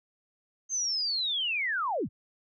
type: linear sweep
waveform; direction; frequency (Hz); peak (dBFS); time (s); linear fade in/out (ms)
sine; down; 6390 to 49.52; -27; 0.69-2.09; 50
effects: none